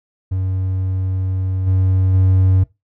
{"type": "tone with level steps", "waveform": "triangle", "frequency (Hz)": 94, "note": "F#2", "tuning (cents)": 28, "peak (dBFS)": [-15, -10, -8], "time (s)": [0.31, 2.64], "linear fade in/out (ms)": 10, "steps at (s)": [1.66, 2.13], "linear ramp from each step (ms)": 20, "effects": ["noise-tail reverb RT60 0.2 s tail -19 dB re dry"]}